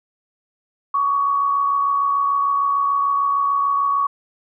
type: tone pair together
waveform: sine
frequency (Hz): 1121.3 / 1188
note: C#6 / D6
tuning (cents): +20 / +20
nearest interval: minor second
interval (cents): 100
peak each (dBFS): -16 / -28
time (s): 0.94-4.07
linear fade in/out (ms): 5
effects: none